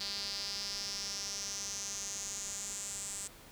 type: tone with band-pass filter sweep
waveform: sawtooth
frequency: 200.5 Hz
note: G3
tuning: 39 cents sharp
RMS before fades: -40 dBFS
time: 0-3.28 s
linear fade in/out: 10 ms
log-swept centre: 4600 to 7900 Hz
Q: 5.6
effects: pink hiss -55 dBFS RMS until 3.51 s